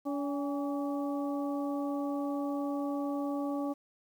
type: harmonic tone with a mistuned harmonic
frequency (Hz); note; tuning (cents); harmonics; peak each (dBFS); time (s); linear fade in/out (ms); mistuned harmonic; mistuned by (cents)
285.2; C#4; +49; 1 / 2 / 3 / 4; -32 / -38 / -42 / -44; 0.05-3.74; 20; 3; -68
effects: 10-bit